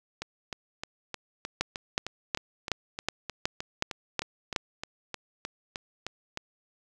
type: two click trains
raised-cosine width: 0.2 ms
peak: -17 / -9 dBFS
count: 21 / 9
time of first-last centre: 0.22-6.374 / 1.61-4.562 s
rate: 3.25 / 2.71 Hz
effects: none